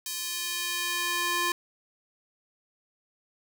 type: tone with high-pass filter sweep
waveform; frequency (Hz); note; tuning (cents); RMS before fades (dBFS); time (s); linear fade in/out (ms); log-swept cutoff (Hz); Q
square; 349.2; F4; 0; -30; 0.06-1.52; 2; 4800 to 940; 0.77
effects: none